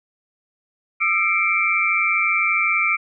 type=tone cluster; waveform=sine; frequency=1221 / 1333 / 2150 / 2335 Hz; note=D#6 / E6 / C7 / D7; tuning=-33 / +19 / +47 / -11 cents; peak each=-26 / -25 / -24 / -18 dBFS; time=1-2.97 s; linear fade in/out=20 ms; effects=none